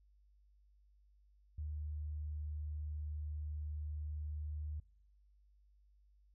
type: tone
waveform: sine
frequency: 75.4 Hz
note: D2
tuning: 46 cents sharp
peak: -39 dBFS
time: 1.58-4.8 s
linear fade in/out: 5 ms
effects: noise-tail reverb RT60 0.7 s tail -26 dB re dry + added 50 Hz sine -65 dBFS peak until 6.34 s